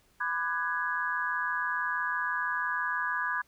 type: chord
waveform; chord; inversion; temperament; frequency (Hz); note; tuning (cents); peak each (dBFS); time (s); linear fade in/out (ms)
sine; G# half-diminished seventh; first; just; 996.7 / 1196.1 / 1495.1 / 1661.2; B5 / D6 / F#6 / G#6; +16 / +31 / +18 / 0; -34 / -36 / -36 / -31; 0.2-3.42; 10
effects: pink hiss -66 dBFS RMS until 3.47 s